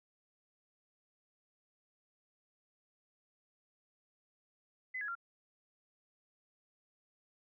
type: tone with pitch steps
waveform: sine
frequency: 2025 / 1673.6 / 1383.1 Hz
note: B6 / G#6 / F6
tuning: +43 / +13 / -17 cents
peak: -37 dBFS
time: 4.94-5.153 s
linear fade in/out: 10 ms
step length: 71 ms
effects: none